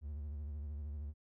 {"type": "tone with vibrato", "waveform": "triangle", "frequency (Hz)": 73.42, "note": "D2", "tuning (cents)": 0, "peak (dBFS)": -38, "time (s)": [0.01, 1.14], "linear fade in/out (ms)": 50, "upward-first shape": "sine", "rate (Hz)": 13, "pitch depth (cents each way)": 90, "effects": []}